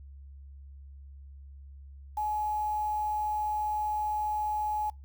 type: tone with quantisation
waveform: sine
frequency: 846 Hz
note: G#5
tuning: 32 cents sharp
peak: -28 dBFS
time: 2.17-4.9 s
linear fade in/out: 5 ms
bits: 8
effects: noise-tail reverb RT60 0.2 s tail -24 dB re dry + added 69 Hz sine -45 dBFS peak until 5.04 s